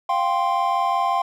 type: chord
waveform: triangle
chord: F suspended second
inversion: none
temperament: equal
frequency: 698.5 / 784 / 1046.5 Hz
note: F5 / G5 / C6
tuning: 0 / 0 / 0 cents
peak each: -22 / -21 / -20 dBFS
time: 0.09-1.22 s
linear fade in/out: 5 ms
effects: none